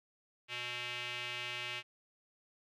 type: tone with band-pass filter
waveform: square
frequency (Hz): 121.9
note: B2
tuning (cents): -22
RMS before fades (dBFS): -41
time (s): 0.48-1.83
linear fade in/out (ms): 50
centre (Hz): 2700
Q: 3.4
effects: none